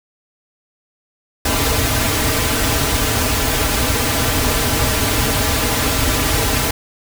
pink noise with comb filter, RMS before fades -17 dBFS, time 1.45-6.71 s, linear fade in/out 5 ms, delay 5.5 ms, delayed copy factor -0.95, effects none

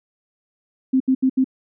sine tone bursts, 261.6 Hz, C4, in tune, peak -13 dBFS, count 4, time 0.93-1.444 s, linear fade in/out 10 ms, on 73 ms, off 74 ms, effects none

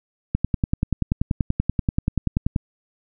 click train, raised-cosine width 5 ms, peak -7 dBFS, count 24, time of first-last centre 0.35-2.562 s, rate 10.4 Hz, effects none

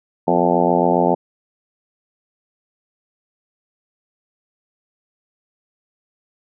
harmonic tone with a mistuned harmonic, 87.31 Hz, F2, in tune, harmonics 2 / 3 / 4 / 5 / 6 / 7 / 8 / 9 / 10, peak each -22 / -22 / -22 / -22 / -22 / -22 / -22 / -22 / -22 dBFS, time 0.27-1.15 s, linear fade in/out 10 ms, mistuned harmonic 3, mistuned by -58 cents, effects none

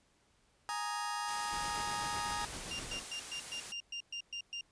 sawtooth chord, Ab suspended second, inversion none, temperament just, 830.6 / 934.4 / 1245.9 Hz, Ab5 / Bb5 / Eb6, 0 / +4 / +2 cents, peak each -36 dBFS, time 0.69-2.45 s, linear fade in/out 0 ms
white noise, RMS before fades -45 dBFS, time 1.27-3.73 s, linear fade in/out 20 ms
pink noise with tremolo, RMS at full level -44 dBFS, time 1.5-3.05 s, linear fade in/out 50 ms, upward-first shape sine, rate 7.8 Hz, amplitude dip 45%
35% pulse tone bursts, 2796 Hz, F7, 1 cent sharp, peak -37 dBFS, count 10, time 2.71-4.61 s, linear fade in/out 2 ms, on 82 ms, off 120 ms
effects pink hiss -71 dBFS RMS until 4.71 s + resampled to 22050 Hz

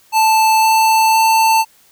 square tone with pitch steps, 880 / 885.1 / 890.2 Hz, A5 / A5 / A5, 0 / +10 / +20 cents, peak -10 dBFS, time 0.12-1.65 s, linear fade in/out 50 ms, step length 510 ms, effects white hiss -51 dBFS RMS until 1.91 s

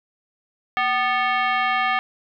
sine tone with frequency modulation, 231 Hz, A#3, 16 cents flat, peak -18 dBFS, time 0.77-1.99 s, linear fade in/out 0 ms, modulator 990 Hz, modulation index 2.3, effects none

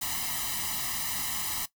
white noise with comb filter, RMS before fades -32 dBFS, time 0.01-1.66 s, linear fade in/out 10 ms, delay 1 ms, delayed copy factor +1, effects noise-tail reverb RT60 0.1 s tail -17 dB re dry

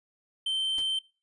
triangle tone, 3108 Hz, G7, 16 cents flat, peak -25 dBFS, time 0.46-0.99 s, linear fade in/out 5 ms
pink noise with exponential decay, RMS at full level -40 dBFS, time 0.78-0.87 s, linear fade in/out 2 ms, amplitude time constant 19 ms
effects noise-tail reverb RT60 0.3 s tail -20 dB re dry + resampled to 24000 Hz

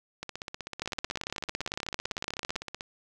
two click trains, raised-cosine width 0.2 ms, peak -14 / -19 dBFS, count 32 / 42, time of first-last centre 0.82-2.562 / 0.23-2.809 s, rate 17.8 / 15.9 Hz, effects none

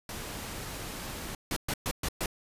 pink noise, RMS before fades -39 dBFS, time 0.09-1.35 s, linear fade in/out 2 ms
pink noise bursts, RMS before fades -31 dBFS, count 5, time 1.51-2.26 s, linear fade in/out 2 ms, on 54 ms, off 120 ms
effects resampled to 32000 Hz

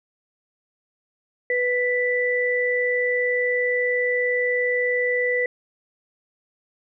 sine tone pair together, 494.2 / 1977 Hz, B4 / B6, +1 / +1 cents, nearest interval 2 octaves, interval 2400 cents, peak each -22 dBFS, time 1.5-5.46 s, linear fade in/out 2 ms, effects none

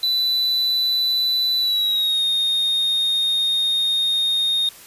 triangle tone with pitch glide, 3984 to 3696 Hz, B7 to A#7, +14 to -16 cents, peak -16 dBFS, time 0.03-4.69 s, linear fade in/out 2 ms, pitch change -130 cents, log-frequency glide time 1.58-2.24 s, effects white hiss -43 dBFS RMS until 4.86 s + resampled to 32000 Hz

